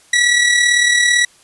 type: tone with amplitude modulation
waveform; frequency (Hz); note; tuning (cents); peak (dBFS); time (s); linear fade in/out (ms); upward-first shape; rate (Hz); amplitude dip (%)
sawtooth; 1938; B6; -33; -5; 0.13-1.25; 5; sine; 37.9; 45
effects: white hiss -49 dBFS RMS until 1.43 s + resampled to 24000 Hz